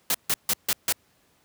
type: noise bursts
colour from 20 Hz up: white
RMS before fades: -23 dBFS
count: 5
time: 0.1-0.925 s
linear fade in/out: 2 ms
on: 45 ms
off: 150 ms
effects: pink hiss -64 dBFS RMS until 1.44 s + high-pass 80 Hz 12 dB/octave